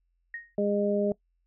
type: tone with exponential decay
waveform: sine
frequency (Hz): 1864.7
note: A#6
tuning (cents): 0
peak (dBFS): -32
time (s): 0.34-0.55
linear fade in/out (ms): 2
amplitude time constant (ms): 44
type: harmonic tone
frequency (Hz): 204.2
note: G#3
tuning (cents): -29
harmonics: 1 / 2 / 3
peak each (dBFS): -28 / -28 / -28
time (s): 0.58-1.12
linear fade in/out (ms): 2
effects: noise-tail reverb RT60 0.1 s tail -21 dB re dry + added 43 Hz sine -70 dBFS peak until 1.46 s